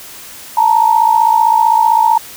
sine tone pair together, 880 / 935.6 Hz, A5 / A#5, 0 / +6 cents, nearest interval minor second, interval 106 cents, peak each -10 dBFS, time 0.57-2.18 s, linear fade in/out 5 ms, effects white hiss -33 dBFS RMS until 2.36 s

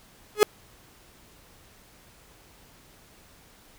45% pulse tone with exponential growth, 420.9 Hz, G#4, 23 cents sharp, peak -10 dBFS, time 0.35-0.43 s, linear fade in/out 0 ms, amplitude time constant 16 ms, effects pink hiss -55 dBFS RMS until 3.78 s

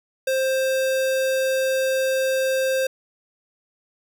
square tone, 527 Hz, C5, 12 cents sharp, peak -20 dBFS, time 0.27-2.87 s, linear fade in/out 5 ms, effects none

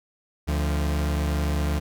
40% pulse tone pair together, 73.42 / 174.76 Hz, D2 / F3, 0 / +1 cents, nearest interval octave + minor third, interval 1501 cents, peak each -22 / -30 dBFS, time 0.47-1.8 s, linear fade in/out 20 ms, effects none

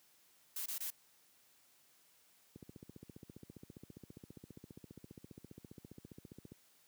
blue noise bursts, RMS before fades -41 dBFS, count 3, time 0.56-0.904 s, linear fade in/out 5 ms, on 100 ms, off 22 ms
click train, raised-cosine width 3 ms, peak -37 dBFS, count 60, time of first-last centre 2.56-6.52 s, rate 14.9 Hz
effects white hiss -69 dBFS RMS until 6.87 s + high-pass 100 Hz 12 dB/octave

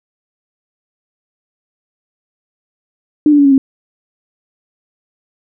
sine tone with pitch steps, 300 / 291.8 / 283.8 / 276.1 / 268.5 Hz, D4 / D4 / C#4 / C#4 / C4, +37 / -11 / +41 / -7 / +45 cents, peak -5 dBFS, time 3.26-3.58 s, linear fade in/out 2 ms, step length 64 ms, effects none

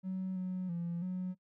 triangle tone with pitch steps, 187.4 / 184.2 / 171.2 / 183.5 Hz, F#3 / F#3 / F3 / F#3, +22 / -7 / -34 / -14 cents, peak -31 dBFS, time 0.03-1.35 s, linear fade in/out 50 ms, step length 330 ms, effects noise-tail reverb RT60 0.1 s tail -23 dB re dry + tanh soft clip ceiling -31 dBFS

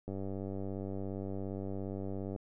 click train, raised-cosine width 2 ms, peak -27 dBFS, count 223, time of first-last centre 0.08-2.362 s, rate 97.3 Hz, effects none

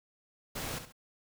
pink noise with echo, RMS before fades -38 dBFS, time 0.55-0.79 s, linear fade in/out 10 ms, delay 67 ms, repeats 2, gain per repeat -9 dB, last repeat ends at 0.924 s, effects none

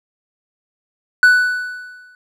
triangle tone with exponential decay, 1487 Hz, F#6, 8 cents sharp, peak -3 dBFS, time 1.23-2.15 s, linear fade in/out 1 ms, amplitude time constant 200 ms, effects none

